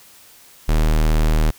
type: tone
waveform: square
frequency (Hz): 38.89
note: D#1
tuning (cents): 0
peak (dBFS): -14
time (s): 0.68-1.51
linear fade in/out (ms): 10
effects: white hiss -47 dBFS RMS until 1.58 s